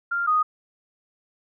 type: tone pair in turn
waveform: sine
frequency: 1394 / 1241.9 Hz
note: F6 / D#6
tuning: -4 / -4 cents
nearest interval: major second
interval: 200 cents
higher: first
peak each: -22 / -17 dBFS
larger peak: second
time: 0.11-0.27 / 0.27-0.43 s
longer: neither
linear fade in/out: 10 ms
effects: none